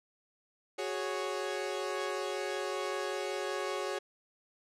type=chord; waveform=sawtooth; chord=F# suspended second; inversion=none; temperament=equal; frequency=370 / 415.3 / 554.4 Hz; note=F#4 / G#4 / C#5; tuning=0 / 0 / 0 cents; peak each=-34 dBFS; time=0.78-3.99 s; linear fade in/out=10 ms; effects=low-pass 8000 Hz 12 dB/octave